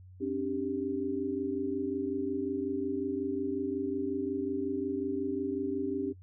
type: chord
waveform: sine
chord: C suspended second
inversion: none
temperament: equal with one note detuned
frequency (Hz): 268.2 / 293.7 / 392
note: C4 / D4 / G4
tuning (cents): +43 / 0 / 0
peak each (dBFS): -34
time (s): 0.2-6.13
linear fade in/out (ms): 20
effects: noise-tail reverb RT60 0.1 s tail -18 dB re dry + added 92 Hz sine -49 dBFS peak until 6.22 s